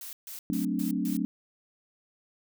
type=noise bursts; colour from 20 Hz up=blue; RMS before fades=-41 dBFS; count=5; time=0.01-1.17 s; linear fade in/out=2 ms; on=120 ms; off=140 ms
type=chord; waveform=sine; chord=D dominant seventh; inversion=first; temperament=equal; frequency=185 / 220 / 261.6 / 293.7 Hz; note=F#3 / A3 / C4 / D4; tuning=0 / 0 / 0 / 0 cents; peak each=-32 dBFS; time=0.5-1.25 s; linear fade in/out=0 ms
effects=none